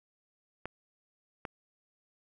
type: clicks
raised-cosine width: 0.5 ms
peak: -22 dBFS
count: 2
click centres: 0.656 / 1.452 s
effects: 10-bit